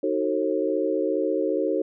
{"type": "chord", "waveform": "sine", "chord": "D# diminished seventh", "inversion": "none", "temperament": "just", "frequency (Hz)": [311.1, 373.4, 448, 537.6], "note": ["D#4", "F#4", "A4", "C5"], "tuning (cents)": [0, 16, 31, 47], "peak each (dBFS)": -27, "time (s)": [0.03, 1.82], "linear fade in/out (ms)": 5, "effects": []}